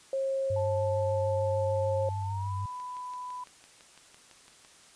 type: tone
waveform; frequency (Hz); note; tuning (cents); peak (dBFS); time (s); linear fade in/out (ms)
sine; 538; C5; +48; -27; 0.13-2.09; 2
type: tone with vibrato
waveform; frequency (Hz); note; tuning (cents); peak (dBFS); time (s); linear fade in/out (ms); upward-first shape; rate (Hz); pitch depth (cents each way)
sine; 98; G2; 0; -31; 0.5-2.66; 5; triangle; 6.7; 33
type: tone with pitch glide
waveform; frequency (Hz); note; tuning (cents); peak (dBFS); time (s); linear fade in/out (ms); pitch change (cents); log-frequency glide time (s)
sine; 877 to 995.8; A5 to B5; -6 to +14; -36; 0.56-3.44; 5; +220; 2.21-2.52
type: click train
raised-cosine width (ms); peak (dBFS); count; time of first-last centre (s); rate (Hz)
0.2; -35; 12; 2.8-4.649; 5.95
effects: white hiss -56 dBFS RMS until 4.95 s + resampled to 22050 Hz